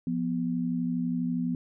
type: tone pair together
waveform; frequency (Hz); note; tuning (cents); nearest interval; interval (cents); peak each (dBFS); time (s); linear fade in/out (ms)
sine; 174.51 / 246.8; F3 / B3; -1 / -1; tritone; 600; -30 / -28; 0.07-1.55; 2
effects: none